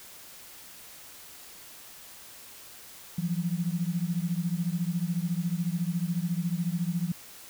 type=beating tone pair; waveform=sine; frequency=167 / 181 Hz; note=E3 / F#3; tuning=+23 / -38 cents; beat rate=14 Hz; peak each=-29 / -30 dBFS; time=3.18-7.12 s; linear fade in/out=5 ms; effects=white hiss -48 dBFS RMS until 7.49 s